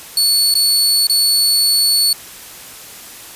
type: tone with dropouts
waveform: sawtooth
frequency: 4430 Hz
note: C#8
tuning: 2 cents flat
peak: -8 dBFS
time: 0.17-2.13 s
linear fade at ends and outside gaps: 2 ms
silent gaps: 0.541-0.552 / 1.07-1.096 s
effects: white hiss -35 dBFS RMS until 3.35 s + resampled to 32000 Hz